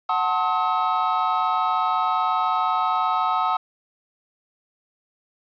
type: chord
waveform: triangle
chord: F# diminished seventh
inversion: none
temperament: just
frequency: 740 / 888 / 1065.6 / 1278.7 Hz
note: F#5 / A5 / C6 / Eb6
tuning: 0 / +16 / +31 / +47 cents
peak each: -23 / -24 / -26 / -21 dBFS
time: 0.09-3.57 s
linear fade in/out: 5 ms
effects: resampled to 11025 Hz + 8-bit